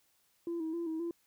sine tone with vibrato, 329.6 Hz, E4, in tune, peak -32 dBFS, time 0.47-1.11 s, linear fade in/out 2 ms, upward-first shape square, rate 3.8 Hz, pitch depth 51 cents each way, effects tanh soft clip ceiling -31 dBFS + white hiss -72 dBFS RMS until 1.26 s

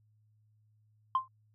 sine tone with exponential decay, 1046.5 Hz, C6, in tune, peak -20 dBFS, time 1.15-1.28 s, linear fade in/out 2 ms, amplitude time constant 27 ms, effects tanh soft clip ceiling -21 dBFS + added 107 Hz sine -65 dBFS peak until 1.54 s

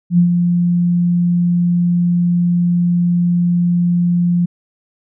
sine tone with ADSR envelope, 174.61 Hz, F3, in tune, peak -6 dBFS, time 0.1-4.46 s, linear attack 81 ms, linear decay 99 ms, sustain -5 dB, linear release 11 ms, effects none

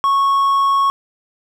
triangle tone, 1103 Hz, C#6, 9 cents flat, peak -10 dBFS, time 0.04-0.9 s, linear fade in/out 0 ms, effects none

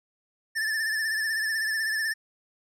square tone with vibrato, 1760 Hz, A6, in tune, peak -26 dBFS, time 0.55-2.14 s, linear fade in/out 20 ms, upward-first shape sine, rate 16 Hz, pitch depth 50 cents each way, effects low-pass 12000 Hz 12 dB/octave

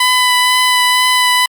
15% pulse tone with vibrato, 1000 Hz, B5, 21 cents sharp, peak -3 dBFS, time 0-1.46 s, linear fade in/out 5 ms, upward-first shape triangle, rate 2.1 Hz, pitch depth 13 cents each way, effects Opus 48 kbps

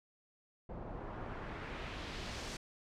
pink noise with low-pass filter sweep, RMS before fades -44 dBFS, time 0.69-2.57 s, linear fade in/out 5 ms, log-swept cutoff 670 to 6800 Hz, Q 1.1, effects none

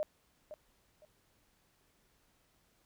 sine tone with echo, 610 Hz, D#5, 34 cents flat, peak -31 dBFS, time 0-0.03 s, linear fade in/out 0 ms, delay 510 ms, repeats 2, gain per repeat -12 dB, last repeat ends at 1.05 s, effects pink hiss -72 dBFS RMS until 2.85 s

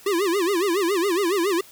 square tone with vibrato, 370 Hz, F#4, in tune, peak -20 dBFS, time 0.06-1.61 s, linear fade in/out 5 ms, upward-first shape sine, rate 7.2 Hz, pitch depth 200 cents each way, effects white hiss -48 dBFS RMS until 1.71 s

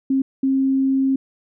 sine tone bursts at uneven times, 267.9 Hz, C4, 41 cents sharp, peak -15 dBFS, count 2, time 0.1-0.22 / 0.43-1.16 s, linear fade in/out 5 ms, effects none

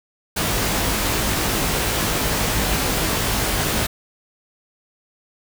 pink noise with comb filter, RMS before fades -21 dBFS, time 0.36-3.87 s, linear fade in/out 10 ms, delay 19 ms, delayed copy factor +0.6, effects none

